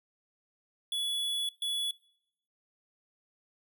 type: tone bursts at uneven times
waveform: square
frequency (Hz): 3408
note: G#7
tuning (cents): +44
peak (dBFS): -31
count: 2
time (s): 0.92-1.49 / 1.62-1.91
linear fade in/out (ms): 2
effects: noise-tail reverb RT60 0.8 s tail -24 dB re dry